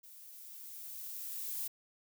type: noise with level ramp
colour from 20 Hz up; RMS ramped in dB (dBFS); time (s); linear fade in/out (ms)
violet; -55 to -38; 0.03-1.68; 10
effects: none